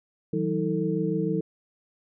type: tone cluster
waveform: sine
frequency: 161.3 / 187.8 / 318.4 / 446 Hz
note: E3 / F#3 / D#4 / A4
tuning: -37 / +26 / +40 / +23 cents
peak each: -29 dBFS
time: 0.33-1.41 s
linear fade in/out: 5 ms
effects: none